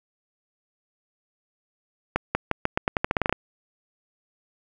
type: accelerating click train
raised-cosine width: 0.5 ms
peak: -6 dBFS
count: 14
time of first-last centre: 2.16-3.326 s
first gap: 190 ms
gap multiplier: 0.86
effects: 8-bit